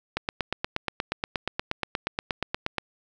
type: click train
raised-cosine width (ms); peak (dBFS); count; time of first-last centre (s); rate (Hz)
0.3; -10; 23; 0.17-2.783; 8.42
effects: none